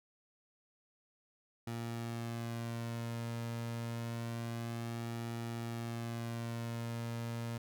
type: tone with flanger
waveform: sawtooth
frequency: 116.54 Hz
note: A#2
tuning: in tune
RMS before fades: -40 dBFS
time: 1.67-7.58 s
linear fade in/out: 5 ms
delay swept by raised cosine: 1.9 to 2.68 ms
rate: 0.27 Hz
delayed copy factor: -0.5
effects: none

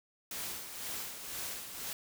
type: noise with tremolo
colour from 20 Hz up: white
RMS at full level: -39 dBFS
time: 0.31-1.93 s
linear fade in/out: 2 ms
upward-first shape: sine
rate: 2 Hz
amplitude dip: 55%
effects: none

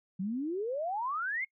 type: exponential sweep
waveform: sine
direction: up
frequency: 179.1 to 2204 Hz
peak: -31 dBFS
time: 0.19-1.45 s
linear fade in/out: 10 ms
effects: noise-tail reverb RT60 0.1 s tail -24 dB re dry

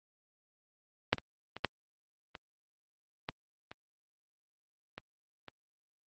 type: clicks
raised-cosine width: 0.3 ms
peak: -7 / -23 / -25 / -11 / -27 / -19 / -28 / -25 / -29 dBFS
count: 9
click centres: 1.13 / 1.183 / 1.566 / 1.647 / 2.352 / 3.289 / 3.715 / 4.98 / 5.483 s
effects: high-pass 60 Hz 12 dB/octave + Opus 32 kbps

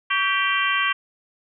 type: harmonic tone with a mistuned harmonic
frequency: 392 Hz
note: G4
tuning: in tune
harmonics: 3 / 4 / 5 / 6 / 7 / 8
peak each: -24 / -25 / -26 / -27 / -27 / -28 dBFS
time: 0.1-0.93 s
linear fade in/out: 10 ms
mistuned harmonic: 3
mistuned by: -61 cents
effects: none

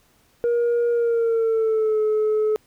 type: tone with pitch glide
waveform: sine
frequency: 474.1 to 429.8 Hz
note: A#4 to A4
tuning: +29 to -41 cents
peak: -15 dBFS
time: 0.44-2.56 s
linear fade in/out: 0 ms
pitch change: -170 cents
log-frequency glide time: 0.91-2 s
effects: tanh soft clip ceiling -16 dBFS + pink hiss -60 dBFS RMS until 2.66 s

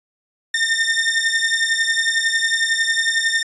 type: beating tone pair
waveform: sawtooth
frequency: 1810 / 1821 Hz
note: A6 / A#6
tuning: +48 / -41 cents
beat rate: 11 Hz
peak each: -16 dBFS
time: 0.54-3.43 s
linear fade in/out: 5 ms
effects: resampled to 22050 Hz

